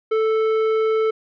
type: tone with tanh clipping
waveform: triangle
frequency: 440 Hz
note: A4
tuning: in tune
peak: -18 dBFS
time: 0.11-1.11 s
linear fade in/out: 10 ms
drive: 15 dB
effects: none